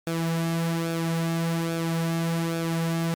sawtooth tone with flanger, 165.7 Hz, E3, 9 cents sharp, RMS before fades -26 dBFS, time 0.07-3.14 s, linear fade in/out 0 ms, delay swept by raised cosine 0.99 to 3.99 ms, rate 1.2 Hz, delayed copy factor -0.6, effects MP3 96 kbps

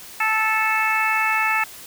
harmonic tone, 438.2 Hz, A4, 7 cents flat, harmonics 2 / 3 / 4 / 5 / 6, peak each -24 / -24 / -24 / -24 / -24 dBFS, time 0.2-1.64 s, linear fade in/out 5 ms, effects white hiss -40 dBFS RMS until 1.86 s

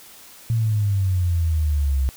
sine exponential sweep, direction down, 116.54 to 65 Hz, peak -17 dBFS, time 0.5-2.09 s, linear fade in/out 0 ms, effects white hiss -45 dBFS RMS until 2.16 s

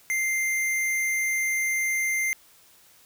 square tone, 2093 Hz, C7, in tune, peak -24 dBFS, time 0.1-2.33 s, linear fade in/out 0 ms, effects white hiss -56 dBFS RMS until 3.05 s

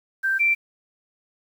sine tone pair in turn, 1568 / 2349 Hz, G6 / D7, 0 / 0 cents, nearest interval perfect fifth, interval 700 cents, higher second, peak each -19 / -16 dBFS, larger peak second, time 0.23-0.39 / 0.39-0.55 s, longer neither, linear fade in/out 20 ms, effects 8-bit

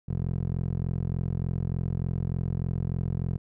15% pulse tone with band-pass filter, 43.36 Hz, F1, 12 cents flat, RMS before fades -29 dBFS, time 0.08-3.38 s, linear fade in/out 10 ms, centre 140 Hz, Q 1.2, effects none

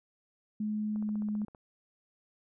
sine tone with pitch glide, 212.4 to 210.3 Hz, G#3 to G#3, +39 to +22 cents, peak -30 dBFS, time 0.6-1.45 s, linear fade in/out 5 ms, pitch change -17 cents, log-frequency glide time 0.96-1.26 s
click train, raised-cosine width 1 ms, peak -37 dBFS, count 10, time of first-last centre 0.96-1.548 s, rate 15.3 Hz
effects none

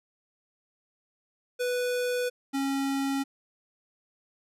square tone pair in turn, 493.9 / 273.8 Hz, B4 / C#4, 0 / -21 cents, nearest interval minor seventh, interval 1021 cents, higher first, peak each -27 dBFS, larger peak neither, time 1.59-2.3 / 2.53-3.24 s, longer neither, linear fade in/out 20 ms, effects resampled to 32000 Hz

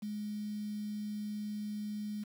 sine tone with quantisation, 209.5 Hz, G#3, 15 cents sharp, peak -36 dBFS, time 0.02-2.24 s, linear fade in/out 10 ms, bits 9, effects none

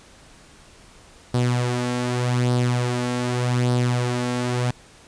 sawtooth tone with flanger, 123.2 Hz, B2, 4 cents flat, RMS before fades -22 dBFS, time 1.34-4.71 s, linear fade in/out 5 ms, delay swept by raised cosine 0.21 to 3.71 ms, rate 0.84 Hz, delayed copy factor +0.55, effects pink hiss -49 dBFS RMS until 5.07 s + resampled to 22050 Hz

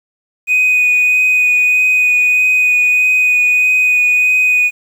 triangle tone with vibrato, 2489 Hz, D#7, in tune, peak -6 dBFS, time 0.47-4.71 s, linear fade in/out 50 ms, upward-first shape sine, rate 1.6 Hz, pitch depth 11 cents each way, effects tanh soft clip ceiling -4 dBFS + 7-bit

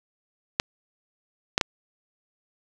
clicks, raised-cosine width 0.2 ms, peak -3 dBFS, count 3, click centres 0.599 / 1.579 / 1.612 s, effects none

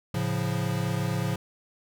square chord, A augmented, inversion none, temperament equal, 110 / 138.59 / 174.61 Hz, A2 / C#3 / E#3, 0 / 0 / 0 cents, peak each -31 dBFS, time 0.14-1.36 s, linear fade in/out 5 ms, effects none

